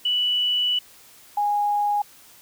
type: tone pair in turn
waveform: sine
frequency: 2960 / 824.4 Hz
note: F#7 / G#5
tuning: 0 / -13 cents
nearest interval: octave + minor seventh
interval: 2213 cents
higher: first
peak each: -19 dBFS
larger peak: neither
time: 0.05-0.79 / 1.37-2.02 s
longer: first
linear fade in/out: 5 ms
effects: white hiss -50 dBFS RMS until 2.41 s